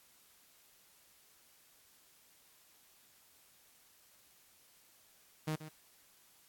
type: tone with echo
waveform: sawtooth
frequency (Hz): 155.56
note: D#3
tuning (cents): 0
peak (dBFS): -30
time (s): 5.47-5.56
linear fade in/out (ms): 10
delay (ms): 130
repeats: 1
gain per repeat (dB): -12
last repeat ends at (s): 5.69
effects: white hiss -65 dBFS RMS until 6.48 s + AAC 64 kbps